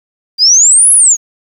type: exponential two-way sweep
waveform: sine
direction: up then down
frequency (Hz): 4699 to 10870 to 6440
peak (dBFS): -3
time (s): 0.38-1.17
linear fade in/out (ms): 50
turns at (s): 0.92
effects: 7-bit